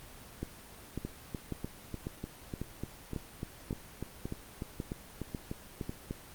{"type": "two click trains", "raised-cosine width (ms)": 3, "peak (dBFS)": [-22, -23], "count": [11, 18], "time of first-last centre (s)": [[0.43, 5.894], [1.05, 6.11]], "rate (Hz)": [1.83, 3.36], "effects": ["pink hiss -51 dBFS RMS until 6.34 s", "Opus 24 kbps"]}